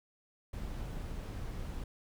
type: noise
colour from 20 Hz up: brown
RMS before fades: -40 dBFS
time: 0.53-1.84 s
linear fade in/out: 5 ms
effects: none